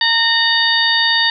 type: harmonic tone with a mistuned harmonic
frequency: 919 Hz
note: A#5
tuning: 25 cents flat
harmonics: 1 / 2 / 3 / 4 / 5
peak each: -22 / -16 / -22 / -16 / -19 dBFS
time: 0.01-1.3 s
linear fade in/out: 2 ms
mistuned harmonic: 3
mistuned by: +110 cents
effects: none